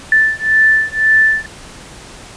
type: beating tone pair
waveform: sine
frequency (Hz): 1760 / 1761.9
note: A6 / A6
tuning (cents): 0 / +2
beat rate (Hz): 1.9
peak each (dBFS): -12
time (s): 0.12-1.46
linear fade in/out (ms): 2
effects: pink hiss -35 dBFS RMS until 2.36 s + resampled to 22050 Hz